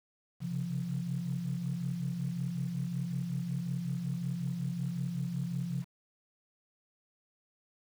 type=tone cluster; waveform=sine; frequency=132 / 137.4 / 173.6 Hz; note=C3 / C#3 / F3; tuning=+16 / -15 / -10 cents; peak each=-37 / -38 / -34 dBFS; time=0.4-5.85 s; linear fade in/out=50 ms; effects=tanh soft clip ceiling -23 dBFS + 9-bit